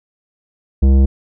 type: tone with tanh clipping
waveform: sine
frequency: 67.1 Hz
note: C2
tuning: 44 cents sharp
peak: -9 dBFS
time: 0.82-1.06 s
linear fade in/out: 10 ms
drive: 13 dB
effects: none